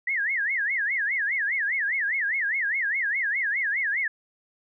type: tone with vibrato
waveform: sine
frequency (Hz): 1879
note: A#6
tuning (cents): +13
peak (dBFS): -23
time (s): 0.07-4.08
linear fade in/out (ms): 5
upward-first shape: sine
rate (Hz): 4.9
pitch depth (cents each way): 270
effects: none